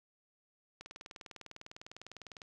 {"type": "click train", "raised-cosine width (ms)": 0.2, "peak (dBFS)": -30, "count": 33, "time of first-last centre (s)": [0.81, 2.418], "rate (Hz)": 19.9, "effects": []}